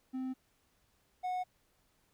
triangle tone pair in turn, 259.4 / 732.2 Hz, C4 / F#5, -15 / -18 cents, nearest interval octave + tritone, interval 1797 cents, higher second, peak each -33 / -31 dBFS, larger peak second, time 0.13-0.34 / 1.23-1.44 s, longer neither, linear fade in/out 20 ms, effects pink hiss -73 dBFS RMS until 2.13 s

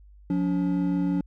triangle tone pair together, 178.9 / 285 Hz, F3 / C#4, +42 / +48 cents, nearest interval minor sixth, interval 806 cents, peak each -23 dBFS, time 0.3-1.21 s, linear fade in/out 2 ms, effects added 50 Hz sine -48 dBFS peak until 1.26 s

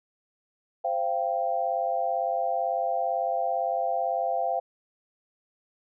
sine chord, C suspended fourth, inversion none, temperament equal with one note detuned, 523.3 / 686.1 / 784 Hz, C5 / F5 / G5, 0 / -31 / 0 cents, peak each -31 / -27 / -29 dBFS, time 0.84-4.6 s, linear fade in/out 10 ms, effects none

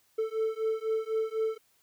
triangle beating tone pair, 440 / 444 Hz, A4 / A4, 0 / +16 cents, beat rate 4 Hz, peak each -29 dBFS, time 0.18-1.58 s, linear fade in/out 10 ms, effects white hiss -68 dBFS RMS until 1.82 s

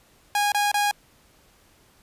sawtooth tone bursts, 822 Hz, G#5, 18 cents flat, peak -16 dBFS, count 3, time 0.35-0.912 s, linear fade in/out 2 ms, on 170 ms, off 26 ms, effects pink hiss -58 dBFS RMS until 2.02 s + resampled to 32000 Hz

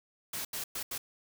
white noise bursts at uneven times, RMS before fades -37 dBFS, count 4, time 0.33-0.45 / 0.53-0.64 / 0.75-0.83 / 0.91-0.98 s, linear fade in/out 5 ms, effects none

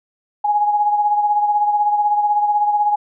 sine beating tone pair, 830.6 / 846.6 Hz, G#5 / G#5, 0 / +33 cents, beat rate 16 Hz, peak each -14 / -23 dBFS, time 0.44-2.96 s, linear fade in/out 10 ms, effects none

